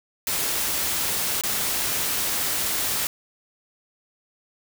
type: noise with dropouts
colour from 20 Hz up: white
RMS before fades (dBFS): -25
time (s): 0.27-3.07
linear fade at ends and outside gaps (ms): 1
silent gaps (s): 1.411-1.436
effects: none